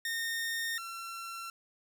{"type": "tone pair in turn", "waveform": "sawtooth", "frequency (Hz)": [1835, 1355.1], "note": ["A#6", "E6"], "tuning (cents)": [-28, 47], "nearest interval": "perfect fourth", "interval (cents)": 525, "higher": "first", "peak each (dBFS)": [-29, -36], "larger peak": "first", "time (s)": [[0.05, 0.78], [0.78, 1.5]], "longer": "first", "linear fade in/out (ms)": 2, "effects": []}